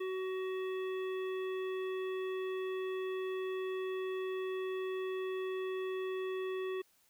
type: harmonic tone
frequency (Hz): 375.4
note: F#4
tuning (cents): +25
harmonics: 1 / 3 / 5 / 7 / 9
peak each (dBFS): -35 / -48 / -50 / -52 / -55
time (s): 0-6.82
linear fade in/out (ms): 10
effects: white hiss -70 dBFS RMS until 7.09 s